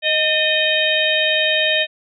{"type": "harmonic tone with a mistuned harmonic", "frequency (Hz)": 622.3, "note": "D#5", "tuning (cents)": 0, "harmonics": [1, 3, 4, 5, 6], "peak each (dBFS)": [-21, -21, -21, -21, -21], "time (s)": [0.02, 1.87], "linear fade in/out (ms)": 50, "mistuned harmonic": 3, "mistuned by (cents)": -54, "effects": []}